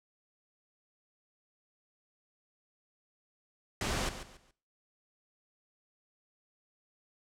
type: noise with echo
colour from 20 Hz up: pink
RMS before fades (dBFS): -33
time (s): 3.81-4.09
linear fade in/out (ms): 2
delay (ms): 140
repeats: 3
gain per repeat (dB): -11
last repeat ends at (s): 4.51
effects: noise-tail reverb RT60 0.4 s tail -17 dB re dry + low-pass 8000 Hz 12 dB/octave